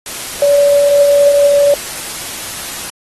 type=tone in noise; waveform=sine; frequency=572 Hz; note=D5; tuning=46 cents flat; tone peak=-6 dBFS; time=0.42-1.74 s; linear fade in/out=2 ms; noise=white; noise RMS=-24 dBFS; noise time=0.06-2.9 s; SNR=+15 dB; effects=AAC 32 kbps